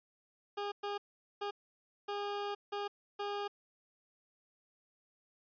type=tone bursts at uneven times; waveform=20% pulse; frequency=407.4 Hz; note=G#4; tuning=33 cents flat; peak=-31 dBFS; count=6; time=0.57-0.72 / 0.83-0.98 / 1.41-1.51 / 2.08-2.55 / 2.72-2.88 / 3.19-3.48 s; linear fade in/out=10 ms; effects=resampled to 11025 Hz